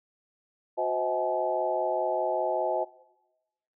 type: tone cluster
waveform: sine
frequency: 365 / 516 / 636 / 770 / 855 Hz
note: F#4 / C5 / D#5 / G5 / A5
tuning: -24 / -24 / +38 / -31 / -50 cents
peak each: -34 / -32 / -29 / -35 / -31 dBFS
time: 0.77-2.85 s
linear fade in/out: 20 ms
effects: noise-tail reverb RT60 1.0 s tail -19 dB re dry